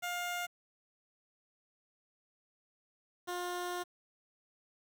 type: tone pair in turn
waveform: 15% pulse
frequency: 707 / 355.5 Hz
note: F5 / F4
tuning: +21 / +31 cents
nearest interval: octave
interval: 1190 cents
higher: first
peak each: -29 / -30 dBFS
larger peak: first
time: 0.02-0.47 / 3.27-3.84 s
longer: second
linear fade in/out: 20 ms
effects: 10-bit